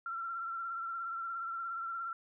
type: tone with vibrato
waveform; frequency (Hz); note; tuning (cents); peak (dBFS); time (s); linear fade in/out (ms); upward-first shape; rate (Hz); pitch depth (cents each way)
sine; 1356; E6; +49; -36; 0.06-2.13; 2; triangle; 17; 47
effects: none